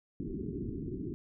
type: low-pass noise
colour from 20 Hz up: white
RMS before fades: -38 dBFS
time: 0.2-1.14 s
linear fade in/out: 0 ms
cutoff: 400 Hz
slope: 96 dB/octave
effects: none